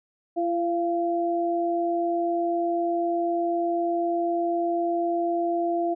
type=tone pair together; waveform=sine; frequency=340 / 688 Hz; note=F4 / F5; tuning=-46 / -26 cents; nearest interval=octave; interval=1220 cents; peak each=-25 dBFS; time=0.36-5.95 s; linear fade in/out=20 ms; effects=none